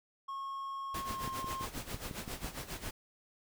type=tone with pitch glide; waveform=triangle; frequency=1090 to 1065.1 Hz; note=C#6 to C6; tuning=-29 to +30 cents; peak=-36 dBFS; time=0.28-1.66 s; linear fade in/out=10 ms; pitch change=-41 cents; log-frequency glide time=0.99-1.24 s
type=noise with tremolo; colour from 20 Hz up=pink; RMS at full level=-40 dBFS; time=0.94-2.91 s; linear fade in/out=5 ms; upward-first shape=sine; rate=7.4 Hz; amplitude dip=75%
type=click train; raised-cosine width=3 ms; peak=-29 dBFS; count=9; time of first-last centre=1.11-2.446 s; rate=5.99 Hz
effects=none